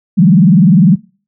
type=tone with vibrato; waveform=sine; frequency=180 Hz; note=F#3; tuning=47 cents flat; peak=-3 dBFS; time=0.17-0.96 s; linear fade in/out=20 ms; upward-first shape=sine; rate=20 Hz; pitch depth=280 cents each way; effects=noise-tail reverb RT60 0.4 s tail -24 dB re dry